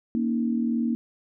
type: tone cluster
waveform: sine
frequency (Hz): 233.2 / 275.4 / 315.2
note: A#3 / C#4 / D#4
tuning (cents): +1 / -11 / +23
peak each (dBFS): -23 / -32 / -31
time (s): 0.15-0.95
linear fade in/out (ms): 0
effects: none